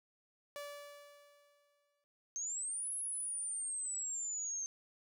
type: tone with exponential decay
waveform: sawtooth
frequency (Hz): 578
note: D5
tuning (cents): -28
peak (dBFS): -38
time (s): 0.56-2.04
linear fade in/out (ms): 0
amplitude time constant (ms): 320
type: exponential two-way sweep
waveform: sine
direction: up then down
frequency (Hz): 6300 to 10760 to 6300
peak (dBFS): -37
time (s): 2.36-4.66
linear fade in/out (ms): 0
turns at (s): 2.94
effects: none